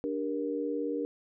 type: chord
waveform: sine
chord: G minor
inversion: second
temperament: just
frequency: 294 / 392 / 470.4 Hz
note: D4 / G4 / Bb4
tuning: +2 / 0 / +16 cents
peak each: -33 / -38 / -33 dBFS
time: 0.04-1.05 s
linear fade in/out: 0 ms
effects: none